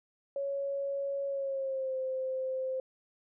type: tone with pitch glide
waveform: sine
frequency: 556 to 521.8 Hz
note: C#5 to C5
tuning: +5 to -5 cents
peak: -31 dBFS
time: 0.36-2.8 s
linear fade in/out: 2 ms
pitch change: -110 cents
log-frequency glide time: 1.27-1.96 s
effects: none